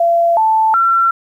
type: tone with pitch steps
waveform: sine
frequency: 681 / 880 / 1356 Hz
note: F5 / A5 / E6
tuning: -44 / 0 / +49 cents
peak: -9 dBFS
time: 0-1.11 s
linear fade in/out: 5 ms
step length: 370 ms
effects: 8-bit